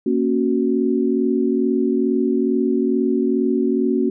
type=chord; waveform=sine; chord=F# major; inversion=first; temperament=equal with one note detuned; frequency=233.1 / 275.4 / 370 Hz; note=A#3 / C#4 / F#4; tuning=0 / -11 / 0 cents; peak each=-20 dBFS; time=0.06-4.1 s; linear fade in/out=5 ms; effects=none